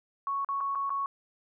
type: tone with dropouts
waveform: sine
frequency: 1108.7 Hz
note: C#6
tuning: in tune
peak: -28 dBFS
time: 0.27-1.06 s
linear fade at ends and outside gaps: 1 ms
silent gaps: 0.447-0.488 / 0.605-0.609 / 0.75-0.755 / 0.895-0.903 s
effects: none